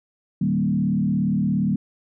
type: tone with frequency modulation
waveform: sine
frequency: 196 Hz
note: G3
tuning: in tune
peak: -18 dBFS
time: 0.41-1.76 s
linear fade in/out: 5 ms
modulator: 37.2 Hz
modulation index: 1.3
effects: none